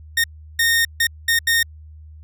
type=tone bursts at uneven times; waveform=sawtooth; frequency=1842 Hz; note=A#6; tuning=21 cents flat; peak=-11 dBFS; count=5; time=0.17-0.24 / 0.59-0.85 / 1-1.07 / 1.28-1.39 / 1.47-1.63 s; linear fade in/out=5 ms; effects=added 77 Hz sine -38 dBFS peak until 2.23 s